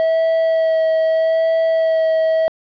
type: tone with vibrato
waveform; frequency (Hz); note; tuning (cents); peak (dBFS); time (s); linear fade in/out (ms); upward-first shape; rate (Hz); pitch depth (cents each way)
triangle; 647; E5; -32; -11; 0-2.48; 0; sine; 0.8; 13
effects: resampled to 11025 Hz + 8-bit